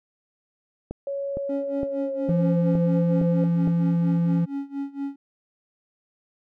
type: click train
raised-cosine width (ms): 2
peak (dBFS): -18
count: 7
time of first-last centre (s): 0.91-3.675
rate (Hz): 2.17
type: tone with pitch glide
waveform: sine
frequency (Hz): 557 to 516.7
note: C#5 to C5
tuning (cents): +8 to -22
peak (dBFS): -26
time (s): 1.07-3.44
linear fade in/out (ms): 2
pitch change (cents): -130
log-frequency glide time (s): 1.81-2.7
type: tone with tremolo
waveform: triangle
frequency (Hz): 278.6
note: C#4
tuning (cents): +9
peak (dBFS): -23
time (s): 1.49-5.16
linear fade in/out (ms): 5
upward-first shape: sine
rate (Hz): 4.3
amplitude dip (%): 90
type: tone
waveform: triangle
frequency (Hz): 170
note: F3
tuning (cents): -46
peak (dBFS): -17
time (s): 2.28-4.46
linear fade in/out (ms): 20
effects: none